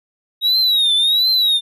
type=tone with vibrato; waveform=triangle; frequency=3800 Hz; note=A#7; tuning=33 cents sharp; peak=-11 dBFS; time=0.41-1.61 s; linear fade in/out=50 ms; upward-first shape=triangle; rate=1.4 Hz; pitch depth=150 cents each way; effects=none